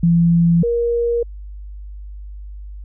sine tone pair in turn, 169.5 / 471.7 Hz, E3 / A#4, +49 / +20 cents, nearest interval octave + tritone, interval 1771 cents, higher second, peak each -10 / -15 dBFS, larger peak first, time 0.03-0.63 / 0.63-1.23 s, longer neither, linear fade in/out 5 ms, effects added 50 Hz sine -30 dBFS peak until 2.84 s

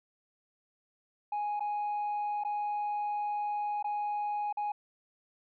sine tone with dropouts, 830.6 Hz, G#5, in tune, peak -28 dBFS, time 1.32-4.72 s, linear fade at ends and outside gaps 5 ms, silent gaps 1.596-1.605 / 2.437-2.448 / 3.827-3.843 / 4.527-4.571 s, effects tanh soft clip ceiling -29 dBFS

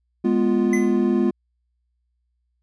triangle chord, F diminished, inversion first, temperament equal, 207.7 / 246.9 / 349.2 Hz, Ab3 / Cb4 / F4, 0 / 0 / 0 cents, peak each -19 dBFS, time 0.24-1.31 s, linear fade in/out 10 ms
square tone with exponential decay, 2025 Hz, B6, 43 cents sharp, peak -23 dBFS, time 0.73-1.01 s, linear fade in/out 2 ms, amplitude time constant 59 ms
effects added 60 Hz sine -68 dBFS peak until 2.62 s + resampled to 22050 Hz

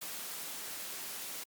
white high-pass noise, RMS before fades -42 dBFS, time 0.01-1.44 s, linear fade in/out 10 ms, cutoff 170 Hz, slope 12 dB/octave, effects Opus 48 kbps

